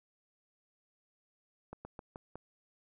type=slowing click train; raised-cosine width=1 ms; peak=-30 dBFS; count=5; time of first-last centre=1.73-2.356 s; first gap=120 ms; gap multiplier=1.18; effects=none